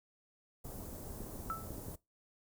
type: band-stop noise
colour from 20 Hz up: pink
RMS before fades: -46 dBFS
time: 0.64-1.96 s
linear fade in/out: 10 ms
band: 690 to 10000 Hz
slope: 12 dB/octave
type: clicks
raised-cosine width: 3 ms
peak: -32 dBFS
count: 6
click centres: 1.206 / 1.357 / 1.462 / 1.706 / 1.782 / 1.884 s
type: tone with exponential decay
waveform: sine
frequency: 1318.5 Hz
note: E6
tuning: in tune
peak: -32 dBFS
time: 1.5-1.72 s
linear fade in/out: 0 ms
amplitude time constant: 47 ms
effects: noise-tail reverb RT60 0.2 s tail -20 dB re dry